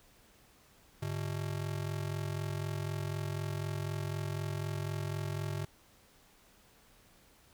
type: ring-modulated tone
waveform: square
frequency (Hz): 124.9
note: B2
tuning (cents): +20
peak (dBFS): -32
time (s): 1.02-5.65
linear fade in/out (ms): 5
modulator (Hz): 22
effects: pink hiss -63 dBFS RMS until 7.53 s